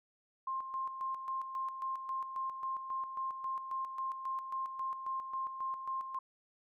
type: tone with tremolo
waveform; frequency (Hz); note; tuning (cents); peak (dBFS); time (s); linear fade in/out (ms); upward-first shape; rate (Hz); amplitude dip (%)
sine; 1058; C6; +19; -34; 0.47-6.19; 5; square; 3.7; 55
effects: none